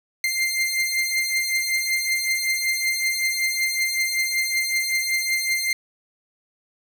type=beating tone pair; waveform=sawtooth; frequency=2093 / 2098.3 Hz; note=C7 / C7; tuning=0 / +4 cents; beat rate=5.3 Hz; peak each=-23 / -19 dBFS; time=0.24-5.73 s; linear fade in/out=2 ms; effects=none